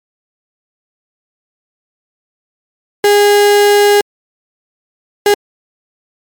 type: tone bursts at uneven times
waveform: 35% pulse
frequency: 410 Hz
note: G#4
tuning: 22 cents flat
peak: -4 dBFS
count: 2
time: 3.04-4.01 / 5.26-5.34 s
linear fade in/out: 2 ms
effects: MP3 96 kbps